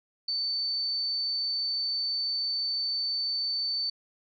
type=tone; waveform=sine; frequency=4533 Hz; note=C#8; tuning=38 cents sharp; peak=-27 dBFS; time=0.28-3.9 s; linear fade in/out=5 ms; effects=none